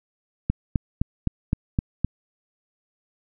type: click train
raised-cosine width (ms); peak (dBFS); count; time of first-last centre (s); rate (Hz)
5; -8; 7; 0.5-2.046; 3.88
effects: none